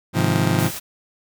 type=chord; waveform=30% pulse; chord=F minor seventh; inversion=first; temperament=just; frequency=104.77 / 130.96 / 157.15 / 174.61 Hz; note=Ab2 / C3 / Eb3 / F3; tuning=+16 / +2 / +18 / 0 cents; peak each=-20 dBFS; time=0.13-0.71 s; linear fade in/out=50 ms
type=noise; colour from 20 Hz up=white; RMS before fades=-31 dBFS; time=0.58-0.8 s; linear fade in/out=20 ms
effects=none